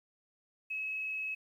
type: tone with frequency modulation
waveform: sine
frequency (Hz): 2572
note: E7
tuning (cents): -43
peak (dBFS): -34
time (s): 0.7-1.35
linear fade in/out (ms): 10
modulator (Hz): 22.5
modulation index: 0.58
effects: 11-bit